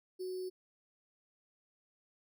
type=tone with sample-and-hold; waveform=sine; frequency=370 Hz; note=F#4; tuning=in tune; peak=-37 dBFS; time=0.19-0.5 s; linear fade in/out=20 ms; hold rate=4900 Hz; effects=none